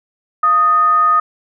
sine tone with frequency modulation, 1244.5 Hz, D#6, in tune, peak -9 dBFS, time 0.43-1.2 s, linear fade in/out 5 ms, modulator 553 Hz, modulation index 0.22, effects none

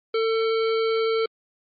harmonic tone, 448.2 Hz, A4, 32 cents sharp, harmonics 1 / 3 / 5 / 7 / 9 / 10, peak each -20 / -30 / -34 / -37 / -39 / -40 dBFS, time 0.14-1.26 s, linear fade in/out 5 ms, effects MP3 48 kbps

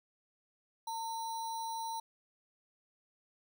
sine tone with sample-and-hold, 906 Hz, A#5, 50 cents flat, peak -36 dBFS, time 0.87-2 s, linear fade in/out 5 ms, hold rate 4900 Hz, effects none

